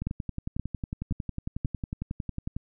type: two click trains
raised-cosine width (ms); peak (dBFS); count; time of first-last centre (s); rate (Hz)
5; -16 / -19; 4 / 29; 0.07-1.649 / 0.02-2.565; 1.9 / 11
effects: none